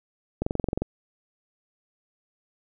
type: click train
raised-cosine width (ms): 2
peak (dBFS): -12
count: 10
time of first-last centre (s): 0.42-0.82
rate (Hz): 22.5
effects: none